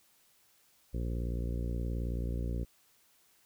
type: harmonic tone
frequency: 58.8 Hz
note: A#1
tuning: 16 cents sharp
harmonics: 1 / 2 / 3 / 4 / 5 / 6 / 7 / 8 / 9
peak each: -33 / -39 / -43 / -45 / -47 / -49 / -50 / -51 / -52 dBFS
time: 0.93-2.65 s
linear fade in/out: 20 ms
effects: white hiss -67 dBFS RMS until 3.45 s